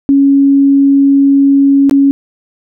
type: tone with dropouts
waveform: sine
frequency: 277.2 Hz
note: C#4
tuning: in tune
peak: -4 dBFS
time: 0.09-2.11 s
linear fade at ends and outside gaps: 0 ms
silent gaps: 1.896-1.911 s
effects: none